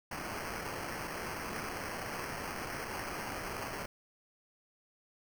violet noise with sample-and-hold, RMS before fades -40 dBFS, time 0.11-3.86 s, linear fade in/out 5 ms, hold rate 3675 Hz, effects none

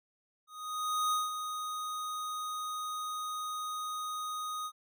square tone with ADSR envelope, 1244.5 Hz, D#6, in tune, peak -28 dBFS, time 0.47-4.72 s, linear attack 650 ms, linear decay 180 ms, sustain -8 dB, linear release 61 ms, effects none

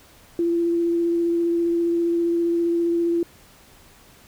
sine tone with vibrato, 339.9 Hz, F4, 47 cents flat, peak -18 dBFS, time 0.39-3.23 s, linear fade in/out 2 ms, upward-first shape sine, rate 15 Hz, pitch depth 11 cents each way, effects pink hiss -51 dBFS RMS until 4.27 s

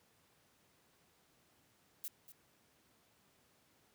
violet noise with echo, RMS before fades -43 dBFS, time 2.04-2.08 s, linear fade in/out 0 ms, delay 240 ms, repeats 1, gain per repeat -13 dB, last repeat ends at 2.32 s, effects pink hiss -71 dBFS RMS until 3.94 s + high-pass 100 Hz 12 dB/octave

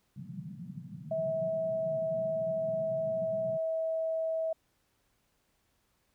pink band-pass noise, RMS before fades -44 dBFS, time 0.16-3.58 s, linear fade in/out 5 ms, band 130 to 200 Hz, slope 48 dB/octave
sine tone, 647 Hz, E5, 32 cents flat, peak -29 dBFS, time 1.11-4.53 s, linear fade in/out 5 ms
effects pink hiss -74 dBFS RMS until 6.14 s

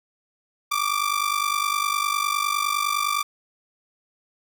sawtooth ring-modulated tone, 1174.7 Hz, D6, in tune, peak -15 dBFS, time 0.71-3.23 s, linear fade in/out 10 ms, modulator 24.9 Hz, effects none

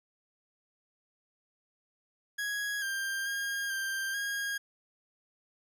40% pulse tone with pitch steps, 1661 / 1589 / 1619 / 1581 / 1631 Hz, G#6 / G6 / G#6 / G6 / G#6, 0 / +23 / -45 / +14 / -32 cents, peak -31 dBFS, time 2.38-4.58 s, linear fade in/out 10 ms, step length 440 ms, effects none

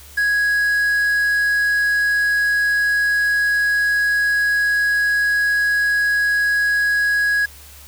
triangle tone with quantisation, 1661.2 Hz, G#6, in tune, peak -13 dBFS, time 0.17-7.46 s, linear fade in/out 10 ms, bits 6, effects added 71 Hz sine -43 dBFS peak until 7.87 s + white hiss -43 dBFS RMS until 7.87 s

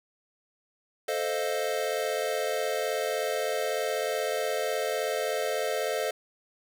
square chord, F dominant seventh, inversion first, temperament equal, 440 / 523.3 / 622.3 / 698.5 Hz, A4 / C5 / Eb5 / F5, 0 / 0 / 0 / 0 cents, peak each -33 / -33 / -33 / -36 dBFS, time 1.08-6.11 s, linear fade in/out 5 ms, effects none

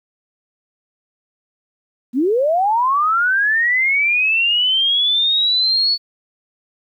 sine linear sweep, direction up, 225.1 to 4453 Hz, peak -13 dBFS, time 2.13-5.98 s, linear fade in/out 50 ms, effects 9-bit

